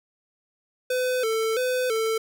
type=tone with vibrato; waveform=square; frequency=474.3 Hz; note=A#4; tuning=30 cents sharp; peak=-23 dBFS; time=0.9-2.18 s; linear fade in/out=5 ms; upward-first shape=square; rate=1.5 Hz; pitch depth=110 cents each way; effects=none